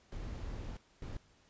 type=noise bursts at uneven times; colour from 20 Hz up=brown; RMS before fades=-42 dBFS; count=2; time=0.12-0.77 / 1.02-1.17 s; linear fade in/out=2 ms; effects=pink hiss -67 dBFS RMS until 1.49 s + resampled to 16000 Hz